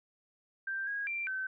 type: tone with pitch steps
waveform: sine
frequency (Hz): 1573 / 1642 / 2362 / 1535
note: G6 / G#6 / D7 / G6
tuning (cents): +6 / -20 / +9 / -37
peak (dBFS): -33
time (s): 0.67-1.47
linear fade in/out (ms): 5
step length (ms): 200
effects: none